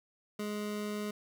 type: tone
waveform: 25% pulse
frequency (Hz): 208.9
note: G#3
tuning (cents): +10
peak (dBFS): -31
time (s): 0.39-1.11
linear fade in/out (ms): 5
effects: none